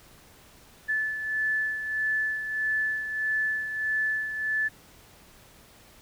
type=beating tone pair; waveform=sine; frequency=1740 / 1741.6 Hz; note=A6 / A6; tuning=-20 / -18 cents; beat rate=1.6 Hz; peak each=-26 / -34 dBFS; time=0.88-4.69 s; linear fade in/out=20 ms; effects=pink hiss -54 dBFS RMS until 6.01 s